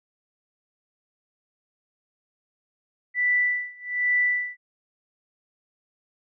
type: tone with tremolo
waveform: sine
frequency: 1975.5 Hz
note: B6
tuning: in tune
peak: -18 dBFS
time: 3.14-4.57 s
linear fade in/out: 50 ms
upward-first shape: sine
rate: 1.2 Hz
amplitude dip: 95%
effects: none